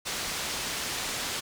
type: low-pass noise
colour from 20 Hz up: white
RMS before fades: -33 dBFS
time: 0.05-1.41 s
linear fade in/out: 20 ms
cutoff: 6500 Hz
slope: 12 dB/octave
effects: none